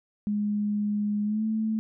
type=tone with pitch glide; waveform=sine; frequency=207.7 to 219.2 Hz; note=G#3 to A3; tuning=0 to -6 cents; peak=-24 dBFS; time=0.27-1.79 s; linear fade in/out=0 ms; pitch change=+94 cents; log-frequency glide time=1.24-1.44 s; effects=none